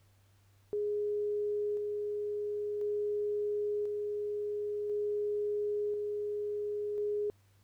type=tone with tremolo; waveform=sine; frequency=415.3 Hz; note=G#4; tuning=in tune; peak=-30 dBFS; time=0.73-7.3 s; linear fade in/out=0 ms; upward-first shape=square; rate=0.48 Hz; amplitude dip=25%; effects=added 98 Hz sine -63 dBFS peak until 7.63 s + pink hiss -71 dBFS RMS until 7.63 s